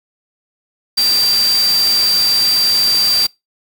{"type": "tone in noise", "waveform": "sine", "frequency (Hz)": 4699, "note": "D8", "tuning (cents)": 0, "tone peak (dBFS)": -11, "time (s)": [0.97, 3.27], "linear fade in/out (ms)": 10, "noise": "white", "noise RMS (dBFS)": -22, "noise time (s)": [0.97, 3.27], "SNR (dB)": 8, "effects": ["noise-tail reverb RT60 0.2 s tail -24 dB re dry"]}